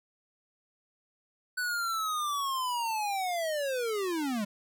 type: linear sweep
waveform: square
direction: down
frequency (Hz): 1500 to 196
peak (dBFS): -30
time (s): 1.57-4.45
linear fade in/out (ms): 10
effects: none